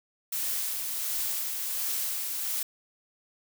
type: noise with tremolo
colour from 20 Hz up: blue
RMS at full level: -30 dBFS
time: 0.32-2.63 s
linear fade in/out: 5 ms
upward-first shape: sine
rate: 1.4 Hz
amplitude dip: 30%
effects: none